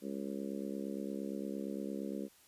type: harmonic tone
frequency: 68.7 Hz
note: C#2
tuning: 15 cents flat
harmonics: 3 / 4 / 5 / 6 / 7 / 8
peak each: -41 / -43 / -45 / -47 / -48 / -49 dBFS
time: 0.01-2.29 s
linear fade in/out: 50 ms
effects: white hiss -64 dBFS RMS until 2.47 s + resampled to 32000 Hz